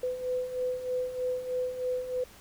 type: beating tone pair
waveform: sine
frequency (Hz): 501 / 504.2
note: B4 / B4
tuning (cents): +25 / +36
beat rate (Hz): 3.2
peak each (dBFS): -36 / -30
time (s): 0.03-2.24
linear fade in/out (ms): 5
effects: pink hiss -53 dBFS RMS until 2.4 s